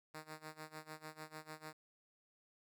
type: tone with tremolo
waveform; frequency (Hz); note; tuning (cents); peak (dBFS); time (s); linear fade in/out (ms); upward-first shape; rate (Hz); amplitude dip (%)
5% pulse; 155.56; D#3; 0; -35; 0.14-1.73; 5; sine; 6.7; 90
effects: none